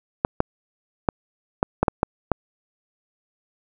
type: clicks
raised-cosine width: 1 ms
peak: -3 dBFS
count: 8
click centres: 0.249 / 0.404 / 1.088 / 1.629 / 1.83 / 1.882 / 2.031 / 2.317 s
effects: none